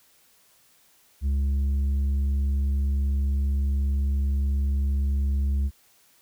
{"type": "tone with tanh clipping", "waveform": "sine", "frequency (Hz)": 69.3, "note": "C#2", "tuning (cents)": 0, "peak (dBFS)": -22, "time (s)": [1.21, 5.71], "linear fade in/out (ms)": 50, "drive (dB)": 5, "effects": ["white hiss -60 dBFS RMS until 6.21 s"]}